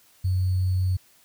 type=tone with sample-and-hold; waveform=sine; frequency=92.5 Hz; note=F#2; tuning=in tune; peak=-20 dBFS; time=0.24-0.97 s; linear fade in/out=10 ms; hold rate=4410 Hz; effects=white hiss -58 dBFS RMS until 1.24 s